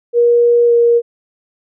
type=tone with pitch glide; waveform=sine; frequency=475.7 to 471.3 Hz; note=A#4 to A#4; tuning=+35 to +19 cents; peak=-7 dBFS; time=0.13-1.02 s; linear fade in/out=50 ms; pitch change=-16 cents; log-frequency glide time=0.66-0.72 s; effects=none